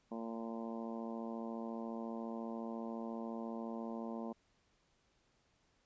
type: harmonic tone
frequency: 114.3 Hz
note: A#2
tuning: 34 cents flat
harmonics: 2 / 3 / 4 / 5 / 6 / 7 / 8 / 9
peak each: -42 / -49 / -50 / -50 / -52 / -55 / -54 / -55 dBFS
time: 0.11-4.33 s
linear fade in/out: 10 ms
effects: pink hiss -75 dBFS RMS until 5.85 s + resampled to 16000 Hz